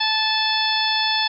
harmonic tone with a mistuned harmonic, 874 Hz, A5, 12 cents flat, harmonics 1 / 2 / 3 / 4 / 5 / 6, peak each -24 / -26 / -28 / -23 / -25 / -27 dBFS, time 0-1.28 s, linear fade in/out 10 ms, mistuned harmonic 4, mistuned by -15 cents, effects none

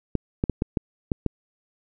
clicks, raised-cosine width 3 ms, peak -9 dBFS, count 7, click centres 0.153 / 0.439 / 0.497 / 0.621 / 0.772 / 1.118 / 1.263 s, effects none

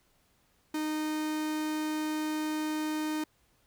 45% pulse tone, 308.2 Hz, D#4, 16 cents flat, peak -30 dBFS, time 0.74-3.24 s, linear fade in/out 5 ms, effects pink hiss -69 dBFS RMS until 3.66 s

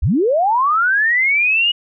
sine linear sweep, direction up, 43.65 to 2915 Hz, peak -12 dBFS, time 0.02-1.72 s, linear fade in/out 10 ms, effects none

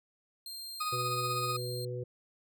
sawtooth tone, 4186 Hz, C8, in tune, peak -38 dBFS, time 0.46-1.85 s, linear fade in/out 2 ms
40% pulse tone with tremolo, 1244.5 Hz, D#6, in tune, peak -30 dBFS, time 0.8-1.57 s, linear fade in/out 10 ms, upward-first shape sine, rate 16 Hz, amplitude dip 40%
harmonic tone, 123.47 Hz, B2, in tune, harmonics 1 / 3 / 4, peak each -37 / -41 / -40 dBFS, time 0.92-2.04 s, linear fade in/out 10 ms
effects none

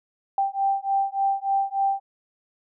sine beating tone pair, 784 / 787.4 Hz, G5 / G5, 0 / +8 cents, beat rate 3.4 Hz, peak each -24 dBFS, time 0.38-2 s, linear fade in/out 2 ms, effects none

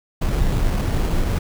brown noise with sample-and-hold, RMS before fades -19 dBFS, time 0.21-1.39 s, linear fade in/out 10 ms, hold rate 3675 Hz, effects none

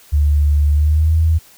sine tone with pitch glide, 73.42 to 80.53 Hz, D2 to E2, 0 to -40 cents, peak -10 dBFS, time 0.12-1.39 s, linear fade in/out 20 ms, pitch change +160 cents, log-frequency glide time 0.73-1.16 s, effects white hiss -46 dBFS RMS until 1.57 s

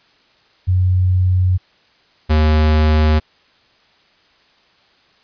sine / square tone pair in turn, 91.8 / 77.19 Hz, F#2 / D#2, -13 / -13 cents, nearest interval minor third, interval 300 cents, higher first, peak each -11 / -11 dBFS, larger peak neither, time 0.67-1.58 / 2.29-3.2 s, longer neither, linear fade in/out 20 ms, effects white hiss -54 dBFS RMS until 5.23 s + resampled to 11025 Hz

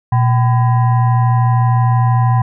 sine tone with frequency modulation, 120 Hz, B2, 49 cents flat, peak -9 dBFS, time 0.12-2.42 s, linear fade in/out 5 ms, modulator 887 Hz, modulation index 0.56, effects none

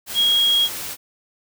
sine tone in noise, 3285 Hz, G#7, 20 cents flat, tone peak -14 dBFS, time 0.14-0.69 s, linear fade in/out 50 ms, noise white, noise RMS -30 dBFS, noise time 0.06-0.97 s, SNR +13 dB, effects none

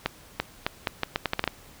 accelerating click train, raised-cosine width 0.3 ms, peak -8 dBFS, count 11, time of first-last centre 0.06-1.477 s, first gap 340 ms, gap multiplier 0.78, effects pink hiss -51 dBFS RMS until 1.8 s

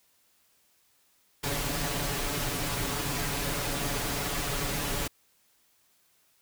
pink noise with comb filter, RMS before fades -31 dBFS, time 1.43-5.08 s, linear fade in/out 10 ms, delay 7 ms, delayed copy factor +0.7, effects white hiss -67 dBFS RMS until 6.41 s

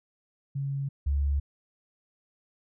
sine tone pair in turn, 138.59 / 70.71 Hz, C#3 / C#2, 0 / +35 cents, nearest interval octave, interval 1165 cents, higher first, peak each -28 / -23 dBFS, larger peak second, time 0.55-0.89 / 1.06-1.4 s, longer neither, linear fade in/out 10 ms, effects none

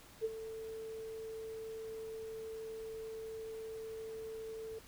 sine tone with ADSR envelope, 444.2 Hz, A4, 16 cents sharp, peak -30 dBFS, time 0.21-4.79 s, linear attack 37 ms, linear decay 34 ms, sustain -12 dB, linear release 6 ms, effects pink hiss -58 dBFS RMS until 4.87 s

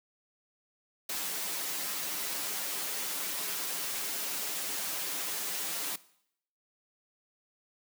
white noise with comb filter, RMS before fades -35 dBFS, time 1.09-5.96 s, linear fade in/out 5 ms, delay 8.3 ms, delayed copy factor -0.85, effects noise-tail reverb RT60 0.7 s tail -19 dB re dry + high-pass 200 Hz 12 dB/octave

